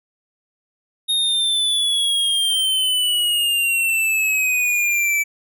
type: exponential sweep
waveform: square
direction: down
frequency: 3729 to 2304 Hz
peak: -17 dBFS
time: 1.08-5.24 s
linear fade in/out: 20 ms
effects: none